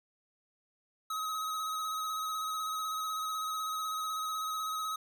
square tone with vibrato, 1272 Hz, D#6, 38 cents sharp, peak -34 dBFS, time 1.1-4.96 s, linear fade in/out 5 ms, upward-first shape square, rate 16 Hz, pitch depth 17 cents each way, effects none

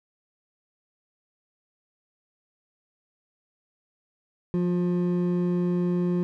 triangle tone pair together, 176.2 / 355.8 Hz, F3 / F4, +16 / +32 cents, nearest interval octave, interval 1216 cents, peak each -21 / -26 dBFS, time 4.54-6.23 s, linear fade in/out 0 ms, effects none

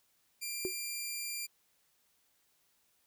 10% pulse tone, 2381 Hz, D7, 23 cents sharp, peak -28 dBFS, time 0.41-1.47 s, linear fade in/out 20 ms
sine tone with exponential decay, 371.3 Hz, F#4, 6 cents sharp, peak -28 dBFS, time 0.65-0.75 s, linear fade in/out 0 ms, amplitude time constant 20 ms
effects white hiss -73 dBFS RMS until 3.06 s

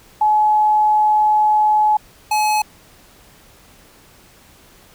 sine / square tone pair in turn, 851 / 851 Hz, G#5 / G#5, +42 / +42 cents, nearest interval unison, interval 0 cents, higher neither, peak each -11 / -15 dBFS, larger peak first, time 0.21-1.97 / 2.31-2.62 s, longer first, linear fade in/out 5 ms, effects pink hiss -48 dBFS RMS until 4.94 s

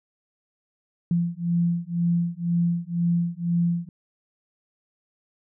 sine beating tone pair, 170.6 / 172.6 Hz, F3 / F3, -40 / -20 cents, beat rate 2 Hz, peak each -24 dBFS, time 1.11-3.89 s, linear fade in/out 2 ms, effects none

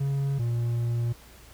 triangle tone pair in turn, 138.59 / 118.19 Hz, C#3 / A#2, 0 / +24 cents, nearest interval minor third, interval 276 cents, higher first, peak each -22 dBFS, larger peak neither, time 0-0.39 / 0.39-1.13 s, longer second, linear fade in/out 10 ms, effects added 60 Hz sine -52 dBFS peak until 1.53 s + pink hiss -52 dBFS RMS until 1.53 s

